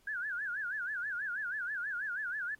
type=tone with vibrato; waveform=sine; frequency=1568 Hz; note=G6; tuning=in tune; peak=-34 dBFS; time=0.07-2.55 s; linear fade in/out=5 ms; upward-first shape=sine; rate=6.2 Hz; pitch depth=190 cents each way; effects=pink hiss -69 dBFS RMS until 2.59 s + AAC 48 kbps

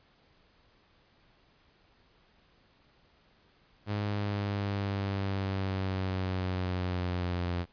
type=linear sweep; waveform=sawtooth; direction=down; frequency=103.83 to 87.31 Hz; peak=-26 dBFS; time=3.86-7.66 s; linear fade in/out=50 ms; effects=pink hiss -65 dBFS RMS until 7.72 s + resampled to 11025 Hz

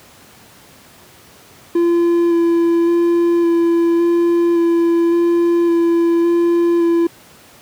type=tone with vibrato; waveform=triangle; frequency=340 Hz; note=F4; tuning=46 cents flat; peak=-9 dBFS; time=1.75-7.07 s; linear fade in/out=5 ms; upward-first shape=square; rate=0.89 Hz; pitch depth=11 cents each way; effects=pink hiss -44 dBFS RMS until 7.61 s + high-pass 100 Hz 12 dB/octave

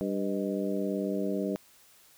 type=harmonic tone with a mistuned harmonic; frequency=98 Hz; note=G2; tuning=in tune; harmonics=2 / 3 / 4 / 5 / 6; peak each=-32 / -34 / -35 / -36 / -37 dBFS; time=0.01-1.56 s; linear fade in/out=0 ms; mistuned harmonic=6; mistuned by=+84 cents; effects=white hiss -59 dBFS RMS until 2.17 s

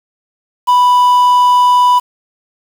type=tone with quantisation; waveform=triangle; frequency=987.8 Hz; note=B5; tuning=in tune; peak=-4 dBFS; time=0.67-2 s; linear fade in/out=20 ms; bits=5; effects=none

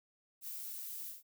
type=noise with ADSR envelope; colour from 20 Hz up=violet; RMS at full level=-42 dBFS; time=0.41-1.23 s; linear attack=67 ms; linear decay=18 ms; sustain=-2 dB; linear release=160 ms; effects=none

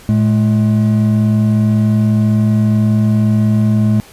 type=tone pair together; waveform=triangle; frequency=112.73 / 212.8 Hz; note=A2 / G#3; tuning=+42 / +42 cents; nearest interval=major seventh; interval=1100 cents; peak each=-10 dBFS; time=0.09-4 s; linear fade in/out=0 ms; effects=pink hiss -40 dBFS RMS until 4.12 s + resampled to 32000 Hz

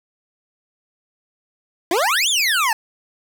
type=exponential two-way sweep; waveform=25% pulse; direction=up then down; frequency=316.7 to 3687 to 843 Hz; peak=-12 dBFS; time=1.91-2.73 s; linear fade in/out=2 ms; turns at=2.29 s; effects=8-bit

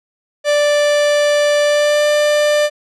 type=tone with pitch glide; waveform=45% pulse; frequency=587.3 to 594.1 Hz; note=D5 to D5; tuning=0 to +20 cents; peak=-11 dBFS; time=0.44-2.7 s; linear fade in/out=50 ms; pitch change=+20 cents; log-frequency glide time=1.63-2.07 s; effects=low-pass 8000 Hz 12 dB/octave

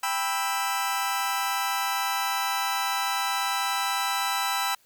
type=chord; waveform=sawtooth; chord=E minor; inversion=first; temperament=just; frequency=791.1 / 988.9 / 1318.5 Hz; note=G5 / B5 / E6; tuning=+16 / +2 / 0 cents; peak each=-26 dBFS; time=0.03-4.75 s; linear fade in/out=5 ms; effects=white hiss -62 dBFS RMS until 4.85 s

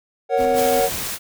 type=chord; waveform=triangle; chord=F# major; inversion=first; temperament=equal; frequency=466.2 / 554.4 / 740 Hz; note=A#4 / C#5 / F#5; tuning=0 / 0 / 0 cents; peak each=-18 dBFS; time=0.29-0.9 s; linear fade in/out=50 ms
type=noise with tremolo; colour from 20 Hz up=pink; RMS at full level=-34 dBFS; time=0.36-1.1 s; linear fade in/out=50 ms; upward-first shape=square; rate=5.5 Hz; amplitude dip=30%
type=tone; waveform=triangle; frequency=256.5 Hz; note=C4; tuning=34 cents flat; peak=-25 dBFS; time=0.38-0.81 s; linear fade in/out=20 ms
type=noise; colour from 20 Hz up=white; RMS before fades=-27 dBFS; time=0.54-1.19 s; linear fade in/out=50 ms
effects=none

